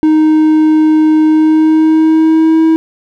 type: tone with pitch glide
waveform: triangle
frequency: 311.1 to 321.7 Hz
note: D#4 to E4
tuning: 0 to -42 cents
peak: -3 dBFS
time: 0.03-2.76 s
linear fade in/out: 0 ms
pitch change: +58 cents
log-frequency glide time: 1.25-2.64 s
effects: none